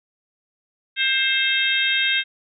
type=harmonic tone with a mistuned harmonic; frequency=529 Hz; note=C5; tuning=19 cents sharp; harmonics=3 / 4 / 5 / 6 / 7; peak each=-24 / -24 / -24 / -24 / -24 dBFS; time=0.96-2.24 s; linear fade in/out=50 ms; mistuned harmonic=6; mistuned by=+18 cents; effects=none